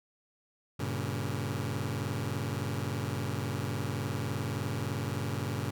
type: chord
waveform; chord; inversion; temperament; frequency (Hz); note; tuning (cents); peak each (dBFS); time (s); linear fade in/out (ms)
sawtooth; G diminished; none; just; 98 / 117.6 / 141.12; G2 / Bb2 / Db3; 0 / +16 / +31; -32; 0.79-5.71; 10
effects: none